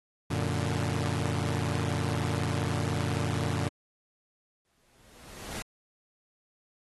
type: chord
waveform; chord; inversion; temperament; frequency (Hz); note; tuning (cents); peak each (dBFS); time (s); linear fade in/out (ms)
sawtooth; Gb augmented; none; equal; 92.5 / 116.54 / 146.83; Gb2 / Bb2 / D3; 0 / 0 / 0; -28; 0.3-3.69; 10
type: noise with exponential growth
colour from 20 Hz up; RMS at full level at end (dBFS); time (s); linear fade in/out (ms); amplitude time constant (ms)
pink; -36; 4.65-5.62; 0; 210
effects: AAC 32 kbps